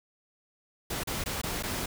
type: noise with dropouts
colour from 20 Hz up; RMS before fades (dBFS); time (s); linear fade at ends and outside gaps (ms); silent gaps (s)
pink; -33; 0.9-1.86; 5; 1.036-1.072 / 1.24-1.259 / 1.416-1.434 / 1.626-1.634
effects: none